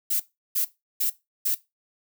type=noise bursts; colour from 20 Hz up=violet; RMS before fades=-24 dBFS; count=4; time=0.1-1.55 s; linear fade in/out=10 ms; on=100 ms; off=350 ms; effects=noise-tail reverb RT60 0.2 s tail -17 dB re dry